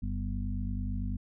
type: harmonic tone with a mistuned harmonic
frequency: 49 Hz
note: G1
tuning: in tune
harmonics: 1 / 2 / 4 / 5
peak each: -33 / -36 / -39 / -40 dBFS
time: 0.02-1.17 s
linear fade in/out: 10 ms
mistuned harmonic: 4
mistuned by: -26 cents
effects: none

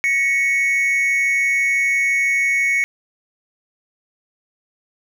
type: tone pair together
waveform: triangle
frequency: 1916.7 / 2217 Hz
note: A#6 / C#7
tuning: +48 / 0 cents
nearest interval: minor third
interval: 252 cents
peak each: -21 / -14 dBFS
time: 0.04-2.84 s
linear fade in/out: 0 ms
effects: none

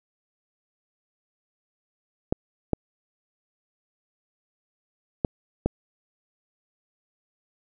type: clicks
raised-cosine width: 2 ms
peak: -8 dBFS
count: 4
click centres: 2.325 / 2.733 / 5.248 / 5.66 s
effects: none

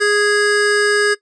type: tone pair together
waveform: square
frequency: 414 / 1656 Hz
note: G#4 / G#6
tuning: -5 / -5 cents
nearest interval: 2 octaves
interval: 2400 cents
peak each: -16 dBFS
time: 0-1.15 s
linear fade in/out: 20 ms
effects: noise-tail reverb RT60 0.1 s tail -18 dB re dry + resampled to 22050 Hz

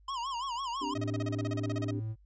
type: tone with vibrato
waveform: square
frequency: 1016 Hz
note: B5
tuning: 49 cents sharp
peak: -34 dBFS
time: 0.08-0.94 s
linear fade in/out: 5 ms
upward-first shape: sine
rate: 6 Hz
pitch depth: 160 cents each way
type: chord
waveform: sine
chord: C suspended second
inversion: none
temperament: equal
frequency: 261.6 / 293.7 / 392 Hz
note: C4 / D4 / G4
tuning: 0 / 0 / 0 cents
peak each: -41 / -36 / -42 dBFS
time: 0.81-2 s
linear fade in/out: 10 ms
type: tone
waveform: triangle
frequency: 110 Hz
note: A2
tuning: in tune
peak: -31 dBFS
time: 0.94-2.16 s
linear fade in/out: 50 ms
type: tone bursts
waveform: sawtooth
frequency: 630 Hz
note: D#5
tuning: 21 cents sharp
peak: -33 dBFS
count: 16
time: 0.95-1.909 s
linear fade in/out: 5 ms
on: 29 ms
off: 33 ms
effects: added 50 Hz sine -57 dBFS peak until 2.25 s + resampled to 16000 Hz

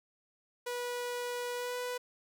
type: tone with pitch glide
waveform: sawtooth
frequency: 487.9 to 494.4 Hz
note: B4 to B4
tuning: -21 to +2 cents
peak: -31 dBFS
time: 0.66-1.98 s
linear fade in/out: 10 ms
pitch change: +23 cents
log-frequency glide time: 1.55-1.76 s
effects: none

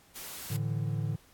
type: noise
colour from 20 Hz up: white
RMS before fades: -42 dBFS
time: 0.15-0.57 s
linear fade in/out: 10 ms
type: chord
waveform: triangle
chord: A suspended fourth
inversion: none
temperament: just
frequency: 110 / 146.67 / 165 Hz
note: A2 / D3 / E3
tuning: 0 / -2 / +2 cents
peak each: -30 / -31 / -36 dBFS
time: 0.5-1.16 s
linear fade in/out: 10 ms
effects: pink hiss -61 dBFS RMS until 1.33 s + AAC 64 kbps

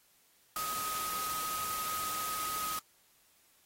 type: tone in noise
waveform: sine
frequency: 1259 Hz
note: D#6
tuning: 20 cents sharp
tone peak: -36 dBFS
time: 0.56-2.79 s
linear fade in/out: 2 ms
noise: white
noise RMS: -39 dBFS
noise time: 0.56-2.79 s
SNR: 0 dB
effects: white hiss -67 dBFS RMS until 3.65 s + AAC 48 kbps

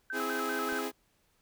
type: tone with vibrato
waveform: sine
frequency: 1415 Hz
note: F6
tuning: 22 cents sharp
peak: -34 dBFS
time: 0.1-0.81 s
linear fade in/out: 2 ms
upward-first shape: square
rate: 5.1 Hz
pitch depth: 150 cents each way
type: chord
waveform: sawtooth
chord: C augmented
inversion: none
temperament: equal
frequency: 261.6 / 329.6 / 415.3 Hz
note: C4 / E4 / G#4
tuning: 0 / 0 / 0 cents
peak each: -34 / -35 / -32 dBFS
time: 0.12-0.92 s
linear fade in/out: 50 ms
type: noise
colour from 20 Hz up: violet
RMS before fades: -48 dBFS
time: 0.16-0.91 s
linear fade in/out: 10 ms
type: clicks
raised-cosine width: 2 ms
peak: -38 dBFS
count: 2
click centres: 0.724 / 0.728 s
effects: pink hiss -71 dBFS RMS until 1.41 s

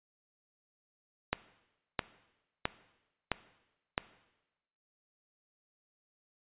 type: click train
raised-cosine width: 0.3 ms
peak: -12 dBFS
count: 5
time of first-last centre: 1.33-3.979 s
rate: 1.51 Hz
effects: noise-tail reverb RT60 1.0 s tail -17 dB re dry + resampled to 8000 Hz

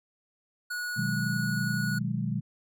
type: tone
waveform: square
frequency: 1460 Hz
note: F#6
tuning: 24 cents flat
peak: -32 dBFS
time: 0.7-1.99 s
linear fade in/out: 10 ms
type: chord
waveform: sine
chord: G# minor seventh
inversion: first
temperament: equal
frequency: 123.47 / 155.56 / 185 / 207.7 Hz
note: B2 / D#3 / F#3 / G#3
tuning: 0 / 0 / 0 / 0 cents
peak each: -32 / -33 / -34 / -33 dBFS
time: 0.96-2.41 s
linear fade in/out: 20 ms
effects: none

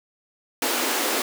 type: high-pass noise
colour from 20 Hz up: pink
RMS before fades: -24 dBFS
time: 0.62-1.22 s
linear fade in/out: 2 ms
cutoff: 240 Hz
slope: 96 dB/octave
effects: none

